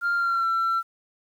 sine tone with pitch glide, 1396.9 to 1350.1 Hz, F6 to E6, 0 to +41 cents, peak -19 dBFS, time 0.01-0.83 s, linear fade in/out 50 ms, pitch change -59 cents, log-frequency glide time 0.15-0.46 s, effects tanh soft clip ceiling -19 dBFS + 9-bit

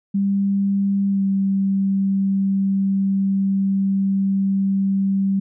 sine tone with pitch glide, 197.9 to 194.95 Hz, G3 to G3, +17 to -9 cents, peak -16 dBFS, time 0.14-5.4 s, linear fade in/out 10 ms, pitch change -26 cents, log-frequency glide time 1.09-1.23 s, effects none

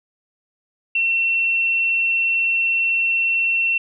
sine tone, 2709 Hz, E7, 47 cents sharp, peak -16 dBFS, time 0.95-3.78 s, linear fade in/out 5 ms, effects none

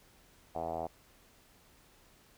5% pulse tone with low-pass filter, 82.3 Hz, E2, 2 cents flat, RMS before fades -37 dBFS, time 0.55-0.87 s, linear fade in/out 5 ms, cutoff 720 Hz, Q 5.3, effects pink hiss -63 dBFS RMS until 2.37 s

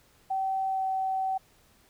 sine tone with pitch glide, 768 to 763.1 Hz, G5 to G5, -36 to -47 cents, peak -26 dBFS, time 0.3-1.38 s, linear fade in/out 10 ms, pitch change -11 cents, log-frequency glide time 0.67-0.84 s, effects pink hiss -62 dBFS RMS until 1.89 s

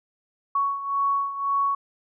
sine beating tone pair, 1114 / 1115.9 Hz, C#6 / C#6, +8 / +11 cents, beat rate 1.9 Hz, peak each -23 / -28 dBFS, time 0.55-1.75 s, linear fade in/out 5 ms, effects none

